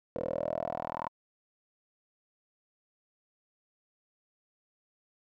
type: tone with band-pass filter sweep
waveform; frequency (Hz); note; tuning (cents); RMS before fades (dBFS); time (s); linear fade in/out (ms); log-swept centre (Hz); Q
10% pulse; 40.78; E1; -18; -35; 0.16-1.09; 0; 480 to 940; 6.2
effects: none